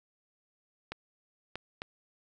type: clicks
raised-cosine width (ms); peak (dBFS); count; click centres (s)
0.3; -21; 3; 0.92 / 1.556 / 1.819
effects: none